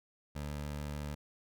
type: tone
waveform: 20% pulse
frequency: 73.42 Hz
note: D2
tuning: in tune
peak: -33 dBFS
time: 0.35-1.15 s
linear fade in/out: 10 ms
effects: none